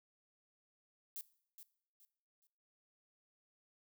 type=noise with echo; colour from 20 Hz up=violet; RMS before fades=-45 dBFS; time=1.16-1.21 s; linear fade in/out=0 ms; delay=420 ms; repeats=3; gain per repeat=-10 dB; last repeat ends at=2.47 s; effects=noise-tail reverb RT60 0.6 s tail -19 dB re dry